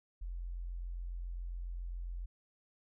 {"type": "tone", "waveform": "sine", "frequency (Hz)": 43.65, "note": "F1", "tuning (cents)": 0, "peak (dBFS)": -38, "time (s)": [0.21, 2.26], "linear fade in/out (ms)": 10, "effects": []}